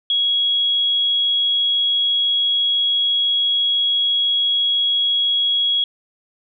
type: tone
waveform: sine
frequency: 3322 Hz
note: G#7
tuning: in tune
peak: -15 dBFS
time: 0.1-5.84 s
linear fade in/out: 2 ms
effects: none